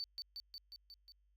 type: tone with echo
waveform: triangle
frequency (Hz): 4544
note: C#8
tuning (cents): +42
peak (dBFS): -36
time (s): 0-0.04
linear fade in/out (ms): 0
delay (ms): 180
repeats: 6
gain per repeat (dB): -3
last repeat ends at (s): 1.12
effects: tanh soft clip ceiling -37 dBFS + added 50 Hz sine -70 dBFS peak until 1.36 s